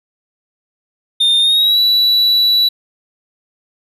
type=tone with pitch glide; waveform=triangle; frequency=3633 to 3939 Hz; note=A#7 to B7; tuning=-45 to -5 cents; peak=-8 dBFS; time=1.2-2.69 s; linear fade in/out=10 ms; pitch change=+140 cents; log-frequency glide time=1.4-1.79 s; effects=none